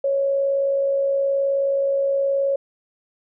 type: tone with amplitude modulation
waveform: sine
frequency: 552 Hz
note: C#5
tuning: 7 cents flat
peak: -16 dBFS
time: 0.04-2.56 s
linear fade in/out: 5 ms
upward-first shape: sine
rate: 59 Hz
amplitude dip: 30%
effects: none